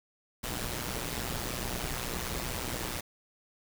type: noise with amplitude modulation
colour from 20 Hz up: pink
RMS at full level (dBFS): -32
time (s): 0.43-3.01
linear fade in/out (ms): 10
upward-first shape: sine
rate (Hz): 122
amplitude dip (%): 75
effects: none